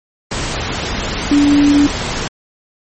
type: tone in noise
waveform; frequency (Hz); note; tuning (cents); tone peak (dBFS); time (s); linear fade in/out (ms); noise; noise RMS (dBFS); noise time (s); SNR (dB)
sine; 288.2; D4; -33; -7; 1.31-1.87; 5; pink; -20; 0.31-2.28; +10
effects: MP3 32 kbps